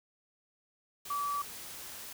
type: tone in noise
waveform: sine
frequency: 1151 Hz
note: D6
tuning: 35 cents flat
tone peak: -31 dBFS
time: 1.1-1.42 s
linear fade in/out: 5 ms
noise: white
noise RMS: -45 dBFS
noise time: 1.05-2.13 s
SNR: +11 dB
effects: none